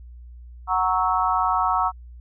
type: chord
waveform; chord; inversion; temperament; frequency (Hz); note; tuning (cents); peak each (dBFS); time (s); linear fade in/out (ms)
sine; F# dominant seventh; none; equal with one note detuned; 740 / 932.3 / 1108.7 / 1304.9; F#5 / A#5 / C#6 / E6; 0 / 0 / 0 / -18; -24; 0.67-1.92; 50
effects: added 60 Hz sine -39 dBFS peak until 2.2 s